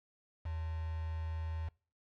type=tone with quantisation; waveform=sine; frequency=80.7 Hz; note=E2; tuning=36 cents flat; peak=-36 dBFS; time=0.45-1.69 s; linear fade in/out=10 ms; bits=8; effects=noise-tail reverb RT60 0.4 s tail -25 dB re dry + low-pass 3000 Hz 12 dB/octave